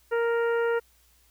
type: harmonic tone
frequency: 466.2 Hz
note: A#4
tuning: in tune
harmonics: 1 / 2 / 3 / 4 / 5 / 6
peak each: -23 / -34 / -32 / -38 / -48 / -48 dBFS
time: 0.11-0.8 s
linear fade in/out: 20 ms
effects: added 60 Hz sine -63 dBFS peak until 1.3 s + white hiss -63 dBFS RMS until 1.3 s